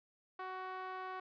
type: tone with band-pass filter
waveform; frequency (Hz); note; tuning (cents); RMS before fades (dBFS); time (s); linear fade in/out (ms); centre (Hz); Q
sawtooth; 373.4; F#4; +16; -44; 0.39-1.2; 5; 1100; 1.9
effects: resampled to 11025 Hz